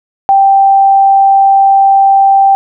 sine tone, 784 Hz, G5, in tune, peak -3 dBFS, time 0.29-2.55 s, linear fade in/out 0 ms, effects none

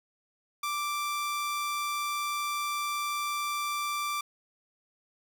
sawtooth tone, 1174.7 Hz, D6, in tune, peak -26 dBFS, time 0.63-4.21 s, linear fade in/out 5 ms, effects none

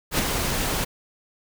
pink noise with ADSR envelope, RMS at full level -20 dBFS, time 0.11-0.85 s, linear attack 76 ms, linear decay 15 ms, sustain -5 dB, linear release 16 ms, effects none

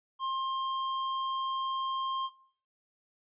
triangle tone with hard clipping, 1061 Hz, C6, 24 cents sharp, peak -32 dBFS, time 0.19-2.3 s, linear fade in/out 50 ms, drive 18 dB, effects noise-tail reverb RT60 0.5 s tail -17 dB re dry + resampled to 8000 Hz

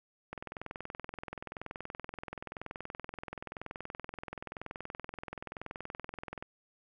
click train, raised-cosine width 0.5 ms, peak -25 dBFS, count 129, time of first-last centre 0.33-6.425 s, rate 21 Hz, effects none

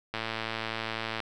click train, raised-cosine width 0.3 ms, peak -16 dBFS, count 120, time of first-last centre 0.14-1.203 s, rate 112 Hz, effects none

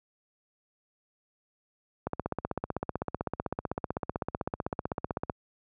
click train, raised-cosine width 1 ms, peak -16 dBFS, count 52, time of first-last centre 2.07-5.298 s, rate 15.8 Hz, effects high-pass 60 Hz 12 dB/octave

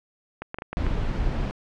clicks, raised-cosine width 0.5 ms, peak -17 dBFS, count 6, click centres 0.42 / 0.544 / 0.586 / 0.621 / 0.73 / 0.866 s
brown noise, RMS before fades -25 dBFS, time 0.77-1.51 s, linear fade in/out 0 ms
effects low-pass 4000 Hz 12 dB/octave

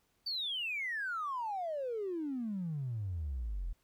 triangle exponential sweep, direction down, 4647 to 38.89 Hz, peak -31 dBFS, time 0.26-3.73 s, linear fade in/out 10 ms, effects tanh soft clip ceiling -32 dBFS + pink hiss -75 dBFS RMS until 3.83 s

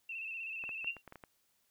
sine tone with vibrato, 2660 Hz, E7, 15 cents sharp, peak -39 dBFS, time 0.09-0.91 s, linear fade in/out 5 ms, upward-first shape square, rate 16 Hz, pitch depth 41 cents each way
clicks, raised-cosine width 0.5 ms, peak -34 dBFS, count 8, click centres 0.639 / 0.692 / 0.845 / 0.967 / 1.077 / 1.124 / 1.157 / 1.238 s
sine tone with exponential decay, 2761 Hz, F7, 20 cents flat, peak -30 dBFS, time 0.87-1.02 s, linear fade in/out 5 ms, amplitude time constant 32 ms
effects white hiss -75 dBFS RMS until 1.7 s

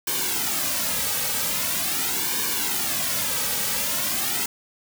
white noise with flanger, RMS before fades -25 dBFS, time 0.07-4.46 s, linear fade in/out 5 ms, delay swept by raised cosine 1.5 to 2.9 ms, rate 0.43 Hz, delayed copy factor -0.75, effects none

